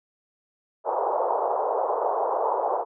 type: band-pass noise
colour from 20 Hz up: white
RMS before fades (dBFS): -25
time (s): 0.84-2.85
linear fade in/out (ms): 50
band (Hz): 420 to 1000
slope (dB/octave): 48
effects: none